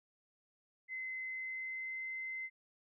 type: tone with pitch glide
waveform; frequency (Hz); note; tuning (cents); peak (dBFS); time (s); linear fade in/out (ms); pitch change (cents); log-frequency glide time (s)
sine; 2051 to 2064; C7 to C7; -35 to -24; -39; 0.88-2.5; 50; +11; 1.27-2.04
effects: none